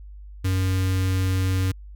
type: tone with notch filter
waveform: square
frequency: 93.7 Hz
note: F#2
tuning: 22 cents sharp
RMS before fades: -22 dBFS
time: 0.44-1.72 s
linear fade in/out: 10 ms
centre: 720 Hz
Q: 0.8
effects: added 50 Hz sine -38 dBFS peak until 1.95 s